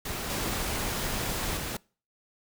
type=noise with level steps; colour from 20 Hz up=pink; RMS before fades=-34 / -31 / -34 dBFS; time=0.05-1.77 s; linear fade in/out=5 ms; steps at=0.3 / 1.57 s; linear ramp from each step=2 ms; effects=noise-tail reverb RT60 0.4 s tail -25 dB re dry